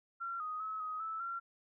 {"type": "tone with pitch steps", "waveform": "sine", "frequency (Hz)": [1368, 1248, 1289, 1258, 1312, 1369], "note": ["F6", "D#6", "E6", "D#6", "E6", "F6"], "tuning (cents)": [-36, 5, -39, 19, -9, -35], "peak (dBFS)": -37, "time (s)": [0.2, 1.4], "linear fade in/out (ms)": 20, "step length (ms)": 200, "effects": []}